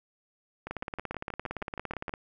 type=two click trains; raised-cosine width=0.5 ms; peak=-22 / -19 dBFS; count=10 / 26; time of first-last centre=0.67-2.094 / 0.71-2.139 s; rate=6.32 / 17.5 Hz; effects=none